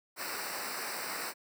pink noise with comb filter, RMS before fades -38 dBFS, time 0.16-1.34 s, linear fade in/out 50 ms, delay 0.3 ms, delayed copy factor -0.85, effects high-pass 200 Hz 12 dB/octave

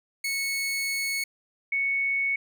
sawtooth / sine tone pair in turn, 2204 / 2216 Hz, C#7 / C#7, -11 / -1 cents, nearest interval unison, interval 10 cents, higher second, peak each -23 dBFS, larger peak neither, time 0.24-1.24 / 1.72-2.36 s, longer first, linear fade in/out 5 ms, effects none

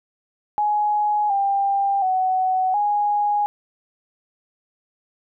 sine tone with pitch steps, 837 / 794 / 748 / 827 Hz, G#5 / G5 / F#5 / G#5, +13 / +22 / +19 / -8 cents, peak -17 dBFS, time 0.58-3.46 s, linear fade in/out 0 ms, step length 720 ms, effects none

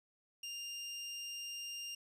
25% pulse tone, 2800 Hz, F7, 4 cents sharp, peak -38 dBFS, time 0.43-1.95 s, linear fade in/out 5 ms, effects resampled to 32000 Hz + 11-bit

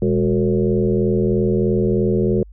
sine tone with frequency modulation, 284.3 Hz, C#4, 44 cents sharp, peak -14 dBFS, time 0.02-2.43 s, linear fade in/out 2 ms, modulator 83.1 Hz, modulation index 2.3, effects added 50 Hz sine -38 dBFS peak until 2.52 s

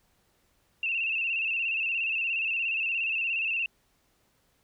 sine tone with vibrato, 2682 Hz, E7, 29 cents sharp, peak -26 dBFS, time 0.83-3.66 s, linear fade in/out 2 ms, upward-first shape square, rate 17 Hz, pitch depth 47 cents each way, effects pink hiss -69 dBFS RMS until 4.63 s

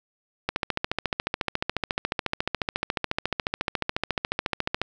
click train, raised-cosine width 0.3 ms, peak -8 dBFS, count 62, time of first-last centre 0.49-4.816 s, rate 14.1 Hz, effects none

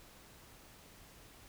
silence, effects pink hiss -58 dBFS RMS until 1.48 s

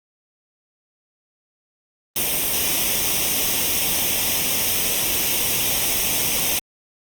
white noise with comb filter, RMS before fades -21 dBFS, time 2.16-6.59 s, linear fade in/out 2 ms, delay 0.34 ms, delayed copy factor +0.65, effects Opus 32 kbps

